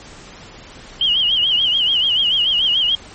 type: tone with vibrato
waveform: sine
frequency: 3049 Hz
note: G7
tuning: 49 cents flat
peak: -13 dBFS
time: 1.01-2.95 s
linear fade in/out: 2 ms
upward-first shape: sine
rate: 6.9 Hz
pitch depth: 120 cents each way
effects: pink hiss -39 dBFS RMS until 3.14 s + MP3 32 kbps